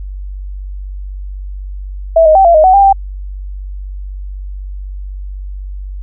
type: tone with pitch steps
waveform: sine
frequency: 655 / 624 / 773 / 681 / 622 / 749 / 795 / 784 Hz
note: E5 / D#5 / G5 / F5 / D#5 / F#5 / G5 / G5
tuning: -11 / +5 / -24 / -44 / -1 / +21 / +24 / 0 cents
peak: -3 dBFS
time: 2.16-2.928 s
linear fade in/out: 5 ms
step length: 96 ms
effects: added 48 Hz sine -21 dBFS peak until 6.02 s